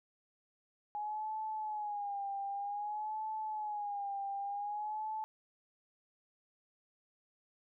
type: tone with vibrato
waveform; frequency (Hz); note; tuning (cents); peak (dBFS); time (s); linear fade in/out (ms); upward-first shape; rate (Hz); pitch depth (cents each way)
sine; 830.6; G#5; 0; -36; 0.95-5.24; 0; sine; 0.53; 79
effects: none